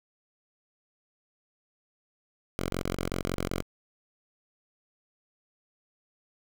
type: tone bursts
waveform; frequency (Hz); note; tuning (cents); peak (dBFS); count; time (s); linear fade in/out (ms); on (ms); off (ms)
5% pulse; 44.72; F1; +42; -18; 8; 2.59-3.624; 0; 110; 22
effects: none